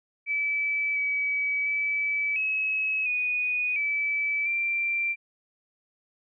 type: tone with pitch steps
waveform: sine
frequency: 2304 / 2280 / 2300 / 2567 / 2476 / 2305 / 2359 Hz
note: D7 / C#7 / D7 / E7 / D#7 / D7 / D7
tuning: -34 / +48 / -37 / -47 / -9 / -33 / +7 cents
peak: -24 dBFS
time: 0.26-5.16 s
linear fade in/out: 50 ms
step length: 700 ms
effects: none